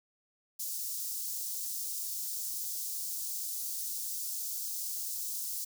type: high-pass noise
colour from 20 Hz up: white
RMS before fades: -37 dBFS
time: 0.59-5.65 s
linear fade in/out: 10 ms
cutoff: 5100 Hz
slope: 24 dB/octave
effects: none